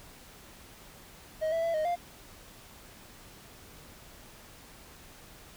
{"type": "tone with pitch steps", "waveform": "triangle", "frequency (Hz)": [629, 659, 668, 621, 699], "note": ["D#5", "E5", "E5", "D#5", "F5"], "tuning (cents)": [19, -1, 23, -3, 1], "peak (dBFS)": -25, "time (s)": [1.41, 1.96], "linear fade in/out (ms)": 20, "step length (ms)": 110, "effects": ["pink hiss -52 dBFS RMS until 5.56 s"]}